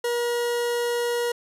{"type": "tone", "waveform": "40% pulse", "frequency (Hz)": 477.9, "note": "A#4", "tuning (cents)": 43, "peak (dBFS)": -22, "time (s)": [0.04, 1.32], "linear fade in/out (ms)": 5, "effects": ["resampled to 32000 Hz"]}